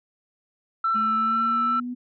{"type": "tone with vibrato", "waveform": "sine", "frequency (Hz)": 1331, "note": "E6", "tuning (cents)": 16, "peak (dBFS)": -19, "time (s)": [0.84, 1.8], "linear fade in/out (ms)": 5, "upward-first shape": "sine", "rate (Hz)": 2.2, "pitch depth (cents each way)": 13}
{"type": "exponential sweep", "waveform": "sine", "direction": "up", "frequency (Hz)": [214.3, 248.8], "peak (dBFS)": -28, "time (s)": [0.94, 1.95], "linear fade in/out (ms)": 20}
{"effects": ["tanh soft clip ceiling -15 dBFS"]}